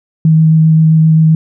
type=tone with vibrato; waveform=sine; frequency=159 Hz; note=D#3; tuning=38 cents sharp; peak=-4 dBFS; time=0.25-1.35 s; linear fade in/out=2 ms; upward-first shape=square; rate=7.6 Hz; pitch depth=8 cents each way; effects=none